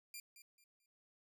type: tone with echo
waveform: 10% pulse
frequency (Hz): 2388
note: D7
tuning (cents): +28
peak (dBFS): -38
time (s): 0.14-0.2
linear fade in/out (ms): 2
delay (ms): 220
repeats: 3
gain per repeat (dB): -11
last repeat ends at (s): 0.86
effects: none